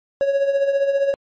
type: tone with tremolo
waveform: triangle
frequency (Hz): 554.4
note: C#5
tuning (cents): 0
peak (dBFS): -11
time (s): 0.21-1.14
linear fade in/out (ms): 0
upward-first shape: triangle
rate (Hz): 15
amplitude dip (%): 65
effects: MP3 32 kbps